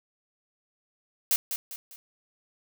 blue noise with echo, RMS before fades -23 dBFS, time 1.31-1.36 s, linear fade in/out 0 ms, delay 200 ms, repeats 3, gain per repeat -8 dB, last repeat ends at 1.96 s, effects none

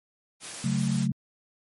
white high-pass noise, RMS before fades -38 dBFS, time 0.4-1.08 s, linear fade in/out 50 ms, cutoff 100 Hz, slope 24 dB/octave
sine chord, F# minor, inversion second, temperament equal, 138.59 / 185 / 220 Hz, C#3 / F#3 / A3, 0 / 0 / 0 cents, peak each -27 / -28 / -28 dBFS, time 0.64-1.12 s, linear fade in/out 5 ms
effects MP3 48 kbps

